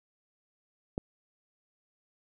click, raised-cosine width 2 ms, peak -18 dBFS, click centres 0.979 s, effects none

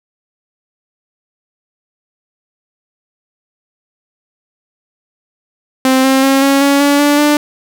sawtooth tone with pitch steps, 261.6 / 266.2 / 270.8 / 275.6 / 280.4 / 285.3 / 290.3 / 295.3 Hz, C4 / C4 / C#4 / C#4 / C#4 / C#4 / D4 / D4, 0 / +30 / -40 / -10 / +20 / +50 / -20 / +10 cents, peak -4 dBFS, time 5.85-7.37 s, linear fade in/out 2 ms, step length 190 ms, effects none

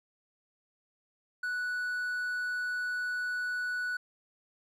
triangle tone, 1478 Hz, F#6, 2 cents flat, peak -29 dBFS, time 1.43-3.97 s, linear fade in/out 5 ms, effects none

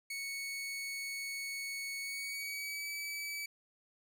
sawtooth tone with pitch glide, 2217 to 2294 Hz, C#7 to D7, 0 to -41 cents, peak -35 dBFS, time 0.1-3.46 s, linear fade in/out 5 ms, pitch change +59 cents, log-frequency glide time 2-2.88 s, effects none

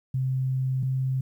sine tone pair in turn, 130.81 / 131.36 Hz, C3 / C3, 0 / +7 cents, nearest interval unison, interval 7 cents, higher second, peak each -23 dBFS, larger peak neither, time 0.14-0.83 / 0.83-1.21 s, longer first, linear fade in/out 5 ms, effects 10-bit

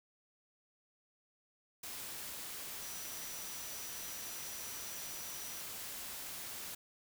sine tone in noise, 5870 Hz, F#8, 15 cents flat, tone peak -50 dBFS, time 2.82-5.61 s, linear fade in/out 5 ms, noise white, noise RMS -45 dBFS, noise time 1.83-6.75 s, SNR -8 dB, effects none

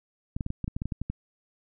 clicks, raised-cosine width 5 ms, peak -18 dBFS, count 12, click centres 0.365 / 0.408 / 0.464 / 0.504 / 0.643 / 0.679 / 0.765 / 0.819 / 0.856 / 0.922 / 1.016 / 1.1 s, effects none

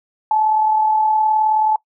sine tone with amplitude modulation, 865 Hz, A5, 30 cents flat, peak -11 dBFS, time 0.31-1.76 s, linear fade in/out 2 ms, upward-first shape sine, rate 39.1 Hz, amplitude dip 40%, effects noise-tail reverb RT60 0.1 s tail -22 dB re dry

